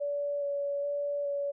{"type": "tone with vibrato", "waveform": "sine", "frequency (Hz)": 571, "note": "D5", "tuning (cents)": -49, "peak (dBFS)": -29, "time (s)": [0, 1.52], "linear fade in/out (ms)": 20, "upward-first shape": "square", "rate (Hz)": 1.2, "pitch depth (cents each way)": 11, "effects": []}